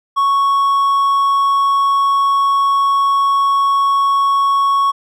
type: tone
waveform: triangle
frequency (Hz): 1108.7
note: C#6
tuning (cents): 0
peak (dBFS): -9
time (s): 0.16-4.92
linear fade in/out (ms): 20
effects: none